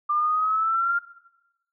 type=exponential sweep; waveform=sine; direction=up; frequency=1187 to 1403 Hz; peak=-20 dBFS; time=0.09-0.99 s; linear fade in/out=10 ms; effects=noise-tail reverb RT60 1.0 s tail -19 dB re dry

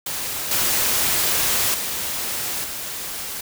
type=noise with level steps; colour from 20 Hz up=white; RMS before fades=-27 / -20 / -26 / -30 dBFS; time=0.06-3.41 s; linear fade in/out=5 ms; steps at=0.51 / 1.74 / 2.64 s; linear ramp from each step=2 ms; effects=none

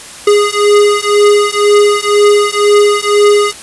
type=beating tone pair; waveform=square; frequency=411.5 / 413.5 Hz; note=G#4 / G#4; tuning=-16 / -8 cents; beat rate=2 Hz; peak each=-10 dBFS; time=0.27-3.53 s; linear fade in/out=5 ms; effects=white hiss -30 dBFS RMS until 3.62 s + resampled to 24000 Hz

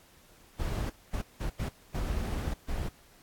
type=noise bursts at uneven times; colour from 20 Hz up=brown; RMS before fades=-32 dBFS; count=6; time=0.59-0.9 / 1.13-1.22 / 1.4-1.5 / 1.59-1.69 / 1.94-2.54 / 2.68-2.89 s; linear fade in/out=10 ms; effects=pink hiss -59 dBFS RMS until 3.22 s + AAC 64 kbps

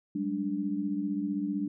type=tone cluster; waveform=sine; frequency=191.5 / 207 / 292.3 Hz; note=G3 / G#3 / D4; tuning=-40 / -5 / -8 cents; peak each=-35 / -34 / -31 dBFS; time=0.15-1.68 s; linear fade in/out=5 ms; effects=none

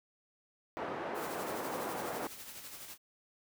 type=band-pass noise; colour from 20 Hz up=pink; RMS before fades=-39 dBFS; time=0.77-2.27 s; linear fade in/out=0 ms; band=350 to 1200 Hz; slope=12 dB/octave
type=noise with tremolo; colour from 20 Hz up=white; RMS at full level=-46 dBFS; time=1.14-2.98 s; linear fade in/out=50 ms; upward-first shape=sine; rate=12 Hz; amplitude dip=45%
effects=none

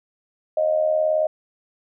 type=tone with amplitude modulation; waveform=sine; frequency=622.3 Hz; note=D#5; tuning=in tune; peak=-14 dBFS; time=0.57-1.27 s; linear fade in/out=5 ms; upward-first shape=sine; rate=79.1 Hz; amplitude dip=65%; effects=none

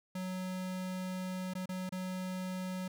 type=tone with dropouts; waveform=square; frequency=185 Hz; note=F#3; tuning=in tune; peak=-37 dBFS; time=0.15-2.88 s; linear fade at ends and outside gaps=5 ms; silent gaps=1.537-1.551 / 1.658-1.69 / 1.893-1.922 s; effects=none

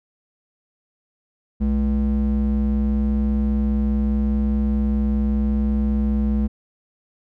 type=ring-modulated tone; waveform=triangle; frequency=137.7 Hz; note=C#3; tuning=11 cents flat; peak=-12 dBFS; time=1.6-6.48 s; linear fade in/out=20 ms; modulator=75.2 Hz; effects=none

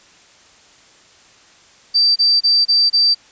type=tone bursts; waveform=sine; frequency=4665 Hz; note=D8; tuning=12 cents flat; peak=-10 dBFS; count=5; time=1.94-3.148 s; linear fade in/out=20 ms; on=220 ms; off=27 ms; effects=white hiss -48 dBFS RMS until 3.31 s + resampled to 16000 Hz

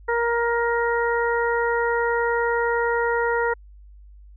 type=harmonic tone; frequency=469.7 Hz; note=A#4; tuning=13 cents sharp; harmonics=1 / 2 / 3 / 4; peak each=-22 / -25 / -27 / -28 dBFS; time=0.08-3.54 s; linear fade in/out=10 ms; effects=added 50 Hz sine -43 dBFS peak until 4.36 s

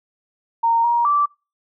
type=tone with pitch steps; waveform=sine; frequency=923 / 945 / 1165 Hz; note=A#5 / A#5 / D6; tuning=-17 / +23 / -14 cents; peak=-14 dBFS; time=0.63-1.26 s; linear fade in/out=10 ms; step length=210 ms; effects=noise-tail reverb RT60 0.3 s tail -26 dB re dry

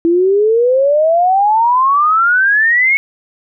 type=exponential sweep; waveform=sine; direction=up; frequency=330 to 2216 Hz; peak=-8 dBFS; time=0.05-2.97 s; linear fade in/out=0 ms; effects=none

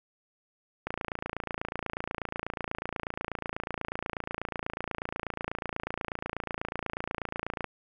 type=click train; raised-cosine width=0.5 ms; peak=-17 dBFS; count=192; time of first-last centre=0.87-7.643 s; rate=28.2 Hz; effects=none

